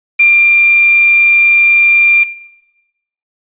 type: tone with quantisation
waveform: sine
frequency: 2384 Hz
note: D7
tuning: 25 cents sharp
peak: -4 dBFS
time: 0.19-2.24 s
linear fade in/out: 10 ms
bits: 4
effects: noise-tail reverb RT60 1.0 s tail -18 dB re dry + resampled to 8000 Hz